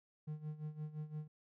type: tone with tremolo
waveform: triangle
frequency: 152.7 Hz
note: D#3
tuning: 32 cents flat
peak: -37 dBFS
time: 0.27-1.28 s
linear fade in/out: 10 ms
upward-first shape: sine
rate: 5.8 Hz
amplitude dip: 80%
effects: none